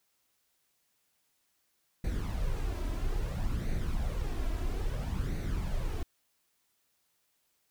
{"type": "noise with flanger", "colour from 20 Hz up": "brown", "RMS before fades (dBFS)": -32, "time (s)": [2.04, 6.03], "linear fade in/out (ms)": 2, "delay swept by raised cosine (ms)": [0.47, 3.07], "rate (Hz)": 0.6, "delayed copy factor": 0.55, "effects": ["white hiss -75 dBFS RMS until 7.7 s"]}